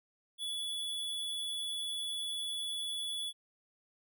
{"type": "tone", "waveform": "square", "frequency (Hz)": 3422, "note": "A7", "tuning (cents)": -49, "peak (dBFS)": -36, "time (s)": [0.38, 3.33], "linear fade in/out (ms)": 50, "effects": []}